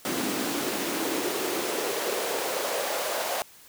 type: noise with high-pass filter sweep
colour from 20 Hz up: pink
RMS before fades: -29 dBFS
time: 0.05-3.42 s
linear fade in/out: 0 ms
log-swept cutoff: 250 to 630 Hz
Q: 2.9
effects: white hiss -52 dBFS RMS until 3.68 s